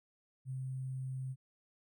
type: tone with sample-and-hold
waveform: sine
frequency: 130.81 Hz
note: C3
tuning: in tune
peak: -37 dBFS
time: 0.45-1.36 s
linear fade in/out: 50 ms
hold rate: 8820 Hz
effects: none